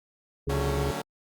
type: harmonic tone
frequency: 69.3 Hz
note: C#2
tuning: in tune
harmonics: 1 / 2 / 4 / 5 / 6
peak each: -30 / -30 / -38 / -40 / -31 dBFS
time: 0.47-0.91 s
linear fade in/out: 5 ms
type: chord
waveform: 10% pulse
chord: D major seventh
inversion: none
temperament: equal with one note detuned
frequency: 146.83 / 185 / 225 / 277.2 Hz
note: D3 / F#3 / A3 / C#4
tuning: 0 / 0 / +39 / 0 cents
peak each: -28 dBFS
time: 0.49-1.02 s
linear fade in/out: 10 ms
effects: Opus 48 kbps